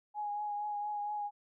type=tone with vibrato; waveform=sine; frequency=830.6 Hz; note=G#5; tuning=in tune; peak=-34 dBFS; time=0.14-1.31 s; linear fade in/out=50 ms; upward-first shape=triangle; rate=4.3 Hz; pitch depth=24 cents each way; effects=none